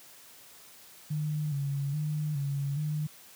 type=tone with vibrato; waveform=sine; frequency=145.7 Hz; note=D3; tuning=13 cents flat; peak=-28 dBFS; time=1.1-3.07 s; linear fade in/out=10 ms; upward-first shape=square; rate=1.2 Hz; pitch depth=67 cents each way; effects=white hiss -53 dBFS RMS until 3.35 s + high-pass 80 Hz 12 dB/octave